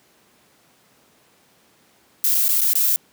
violet noise with dropouts, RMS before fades -18 dBFS, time 2.24-2.96 s, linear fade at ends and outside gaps 0 ms, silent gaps 2.346-2.351 / 2.482-2.49 / 2.608-2.616 / 2.734-2.754 s, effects pink hiss -57 dBFS RMS until 3.12 s + high-pass 150 Hz 12 dB/octave

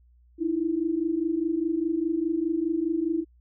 sine tone pair together, 308.7 / 333.6 Hz, D#4 / E4, -14 / +21 cents, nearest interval minor second, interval 135 cents, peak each -28 / -25 dBFS, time 0.38-3.25 s, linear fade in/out 50 ms, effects added 60 Hz sine -55 dBFS peak until 3.4 s

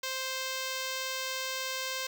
5% pulse tone, 523.3 Hz, C5, in tune, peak -21 dBFS, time 0.03-2.07 s, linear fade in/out 5 ms, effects none

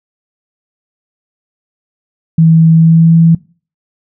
sine tone with pitch glide, 162.5 to 165.15 Hz, E3 to E3, -24 to +4 cents, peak -3 dBFS, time 2.38-3.35 s, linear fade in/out 5 ms, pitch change +28 cents, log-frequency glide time 2.74-3.16 s, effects noise-tail reverb RT60 0.4 s tail -22 dB re dry

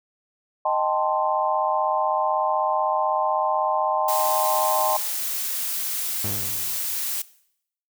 sine chord, A half-diminished seventh, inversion second, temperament equal, 622.3 / 784 / 880 / 1046.5 Hz, Eb5 / G5 / A5 / C6, 0 / 0 / 0 / 0 cents, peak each -25 dBFS, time 0.65-4.97 s, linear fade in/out 5 ms
blue noise, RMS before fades -27 dBFS, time 4.08-7.22 s, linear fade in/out 5 ms
sawtooth tone with exponential decay, 102.3 Hz, G#2, 26 cents flat, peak -24 dBFS, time 6.24-6.98 s, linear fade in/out 5 ms, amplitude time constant 160 ms
effects noise-tail reverb RT60 0.7 s tail -19 dB re dry

